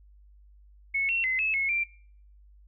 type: tone with pitch steps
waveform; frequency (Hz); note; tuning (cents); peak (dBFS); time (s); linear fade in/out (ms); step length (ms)
sine; 2198 / 2720 / 2047 / 2598 / 2180 / 2361; C#7 / F7 / C7 / E7 / C#7 / D7; -15 / -46 / -38 / -26 / -29 / +9; -24; 0.94-1.84; 10; 150
effects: noise-tail reverb RT60 0.6 s tail -25 dB re dry + added 50 Hz sine -52 dBFS peak until 2.67 s